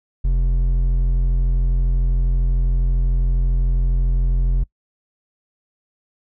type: tone with hard clipping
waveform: sine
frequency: 43.65 Hz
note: F1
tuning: in tune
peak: -16 dBFS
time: 0.24-4.64 s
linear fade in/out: 10 ms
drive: 6 dB
effects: noise-tail reverb RT60 0.1 s tail -23 dB re dry